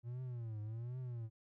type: tone with vibrato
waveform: triangle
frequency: 116.54 Hz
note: A#2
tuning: in tune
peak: -39 dBFS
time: 0.03-1.3 s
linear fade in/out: 50 ms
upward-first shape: triangle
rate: 1.3 Hz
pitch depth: 190 cents each way
effects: none